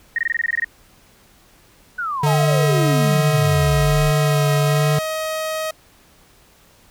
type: tone bursts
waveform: sine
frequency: 1864.7 Hz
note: A#6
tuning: in tune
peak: -16 dBFS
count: 11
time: 0.16-0.645 s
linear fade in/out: 2 ms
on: 25 ms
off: 21 ms
type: exponential sweep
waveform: sine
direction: down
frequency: 1520 to 32.9 Hz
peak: -21 dBFS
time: 1.98-4.11 s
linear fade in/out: 10 ms
type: tone with vibrato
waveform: square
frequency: 146.83 Hz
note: D3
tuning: in tune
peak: -16 dBFS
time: 2.23-4.99 s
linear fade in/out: 5 ms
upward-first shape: sine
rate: 1.2 Hz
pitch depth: 22 cents each way
type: tone with pitch glide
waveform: sawtooth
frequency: 636 to 630.9 Hz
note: D#5 to D#5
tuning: +38 to +24 cents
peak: -18 dBFS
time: 2.26-5.71 s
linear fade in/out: 5 ms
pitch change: -14 cents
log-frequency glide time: 2.68-3.01 s
effects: pink hiss -52 dBFS RMS until 6.9 s